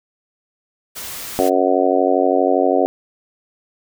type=noise; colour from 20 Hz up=white; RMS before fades=-30 dBFS; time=0.95-1.5 s; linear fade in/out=20 ms
type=harmonic tone; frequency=92.5 Hz; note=F#2; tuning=in tune; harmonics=3 / 4 / 5 / 6 / 7 / 8; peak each=-20 / -20 / -20 / -20 / -20 / -20 dBFS; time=1.39-2.86 s; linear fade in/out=0 ms
effects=none